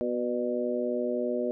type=harmonic tone with a mistuned harmonic; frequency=123 Hz; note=B2; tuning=7 cents flat; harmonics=2 / 3 / 4 / 5; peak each=-32 / -32 / -32 / -32 dBFS; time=0.01-1.51 s; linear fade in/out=0 ms; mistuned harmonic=5; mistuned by=-31 cents; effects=none